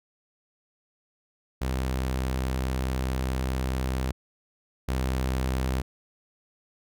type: tone pair in turn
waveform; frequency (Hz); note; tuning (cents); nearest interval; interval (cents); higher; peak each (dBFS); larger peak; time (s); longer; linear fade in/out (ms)
sawtooth; 64.7 / 64.7; C2 / C2; -19 / -19; unison; 0; neither; -22 / -21; second; 1.61-4.12 / 4.88-5.82; first; 10
effects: none